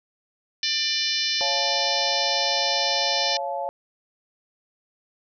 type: harmonic tone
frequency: 594 Hz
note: D5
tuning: 20 cents sharp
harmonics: 3 / 4 / 5 / 6 / 7 / 8 / 9 / 10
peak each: -34 / -32 / -30 / -30 / -28 / -31 / -28 / -35 dBFS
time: 0.63-3.37 s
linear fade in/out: 2 ms
type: chord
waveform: sine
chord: Db augmented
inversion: none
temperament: just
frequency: 554.4 / 693 / 866.2 Hz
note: Db5 / F5 / A5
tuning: 0 / -14 / -27 cents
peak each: -30 dBFS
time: 1.41-3.69 s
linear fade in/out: 0 ms
type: clicks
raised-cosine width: 0.3 ms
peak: -34 dBFS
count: 5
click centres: 1.675 / 1.808 / 1.853 / 2.451 / 2.952 s
effects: none